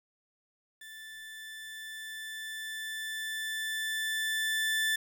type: tone with level ramp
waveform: 30% pulse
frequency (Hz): 1760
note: A6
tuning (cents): 0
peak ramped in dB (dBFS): -43 to -24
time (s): 0.81-4.96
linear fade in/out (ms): 5
effects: 10-bit